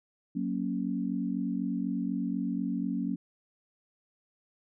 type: chord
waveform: sine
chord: F# major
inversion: none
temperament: equal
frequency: 185 / 233.1 / 277.2 Hz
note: F#3 / A#3 / C#4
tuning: 0 / 0 / 0 cents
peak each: -33 dBFS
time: 0.35-3.16 s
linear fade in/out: 10 ms
effects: none